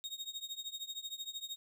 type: tone with tremolo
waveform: 35% pulse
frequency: 3729 Hz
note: A#7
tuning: in tune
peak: -35 dBFS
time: 0.04-1.56 s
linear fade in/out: 0 ms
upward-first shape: triangle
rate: 13 Hz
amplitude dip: 95%
effects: none